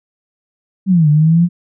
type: exponential two-way sweep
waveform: sine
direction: down then up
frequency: 198.5 to 146.83 to 177.1 Hz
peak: -7 dBFS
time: 0.86-1.49 s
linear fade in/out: 50 ms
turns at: 1.09 s
effects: none